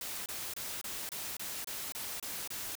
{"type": "noise bursts", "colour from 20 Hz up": "white", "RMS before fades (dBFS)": -40, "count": 10, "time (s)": [0.01, 2.753], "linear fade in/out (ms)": 2, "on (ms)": 250, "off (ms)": 27, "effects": []}